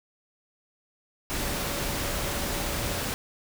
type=tone in noise; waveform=sine; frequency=572 Hz; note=D5; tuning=46 cents flat; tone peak=-40 dBFS; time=1.42-3 s; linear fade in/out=0 ms; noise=pink; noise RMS=-30 dBFS; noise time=1.3-3.14 s; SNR=-13 dB; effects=none